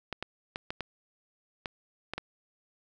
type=clicks; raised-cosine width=0.3 ms; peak=-18 dBFS; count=8; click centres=0.127 / 0.226 / 0.559 / 0.705 / 0.807 / 1.658 / 2.136 / 2.18 s; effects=none